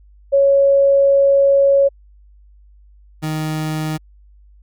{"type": "tone pair in turn", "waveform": ["sine", "30% pulse"], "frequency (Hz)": [554.4, 155.57], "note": ["C#5", "D#3"], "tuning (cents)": [0, 0], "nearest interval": "octave + minor seventh", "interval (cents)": 2200, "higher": "first", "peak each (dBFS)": [-9, -17], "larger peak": "first", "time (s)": [[0.32, 1.89], [3.22, 3.98]], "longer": "first", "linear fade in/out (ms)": 20, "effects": ["added 50 Hz sine -44 dBFS peak until 4.62 s"]}